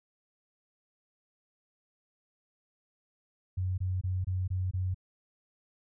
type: tone bursts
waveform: sine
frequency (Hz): 92.5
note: F#2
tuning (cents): 0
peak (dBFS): -28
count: 6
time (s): 3.57-4.945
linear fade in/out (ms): 10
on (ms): 210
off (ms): 23
effects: none